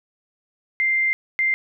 sine tone bursts at uneven times, 2093 Hz, C7, in tune, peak -17 dBFS, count 2, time 0.8-1.13 / 1.39-1.54 s, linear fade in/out 0 ms, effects none

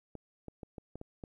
clicks, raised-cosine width 2 ms, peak -30 dBFS, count 7, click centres 0.153 / 0.483 / 0.632 / 0.782 / 0.956 / 1.014 / 1.238 s, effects 12-bit

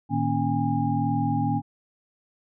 sine tone cluster, 112.2 / 154.3 / 239.1 / 280.9 / 815 Hz, A2 / D#3 / A#3 / C#4 / G#5, +34 / -14 / +44 / +23 / -33 cents, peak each -28 dBFS, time 0.09-1.62 s, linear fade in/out 50 ms, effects none

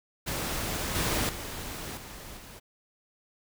pink noise with level steps, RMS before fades -32 / -28 / -38 / -44 / -47 dBFS, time 0.26-2.6 s, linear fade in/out 20 ms, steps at 0.95 / 1.29 / 1.97 / 2.37 s, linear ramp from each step 2 ms, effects none

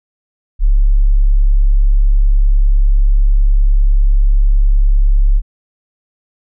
sine tone, 34.79 Hz, C#1, 7 cents sharp, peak -6 dBFS, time 0.59-5.42 s, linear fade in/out 50 ms, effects none

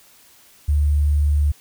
sine tone with sample-and-hold, 73.42 Hz, D2, in tune, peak -14 dBFS, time 0.68-1.52 s, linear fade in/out 10 ms, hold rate 8820 Hz, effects white hiss -51 dBFS RMS until 1.6 s

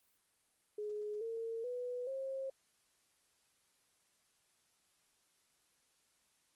sine tone with pitch steps, 420 / 455.4 / 493.7 / 535.3 Hz, G#4 / A#4 / B4 / C5, +19 / -40 / -1 / +39 cents, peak -38 dBFS, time 0.78-2.5 s, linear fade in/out 5 ms, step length 430 ms, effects white hiss -75 dBFS RMS until 6.55 s + Opus 32 kbps

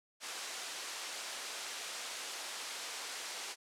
white band-pass noise, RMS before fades -43 dBFS, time 0.2-3.56 s, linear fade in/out 50 ms, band 480 to 7200 Hz, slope 12 dB/octave, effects low-pass 11000 Hz 12 dB/octave

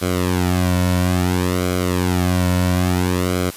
sawtooth tone with flanger, 90.4 Hz, F#2, 40 cents flat, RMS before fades -18 dBFS, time 0.01-3.51 s, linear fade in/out 20 ms, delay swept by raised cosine 1.1 to 2.5 ms, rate 0.59 Hz, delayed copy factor -0.75, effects white hiss -36 dBFS RMS until 3.56 s + resampled to 32000 Hz

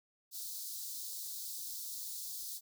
white high-pass noise, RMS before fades -43 dBFS, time 0.31-2.61 s, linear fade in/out 50 ms, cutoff 3900 Hz, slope 48 dB/octave, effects none

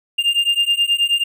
triangle beating tone pair, 2800 / 2809.4 Hz, F7 / F7, +4 / +10 cents, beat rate 9.4 Hz, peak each -16 dBFS, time 0.18-1.24 s, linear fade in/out 10 ms, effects none

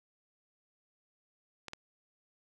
clicks, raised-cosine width 0.2 ms, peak -24 dBFS, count 2, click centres 1.683 / 1.734 s, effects none

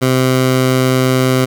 15% pulse tone, 129.4 Hz, C3, 19 cents flat, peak -4 dBFS, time 0.01-1.46 s, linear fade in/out 20 ms, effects none

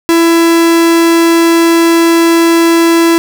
45% pulse tone, 333.8 Hz, E4, 22 cents sharp, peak -5 dBFS, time 0.09-3.18 s, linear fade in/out 0 ms, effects none

